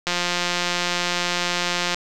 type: click train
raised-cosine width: 0.2 ms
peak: -5 dBFS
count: 331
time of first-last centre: 0.07-1.945 s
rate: 176 Hz
effects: none